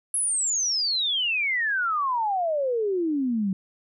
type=exponential sweep; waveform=sine; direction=down; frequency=10970 to 185 Hz; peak=-22 dBFS; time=0.14-3.53 s; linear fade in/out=2 ms; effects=none